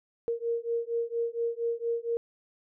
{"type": "beating tone pair", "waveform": "sine", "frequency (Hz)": [464, 468.3], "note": ["A#4", "A#4"], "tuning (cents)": [-8, 8], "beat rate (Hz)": 4.3, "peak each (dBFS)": -31, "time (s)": [0.28, 2.17], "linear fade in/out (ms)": 0, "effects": []}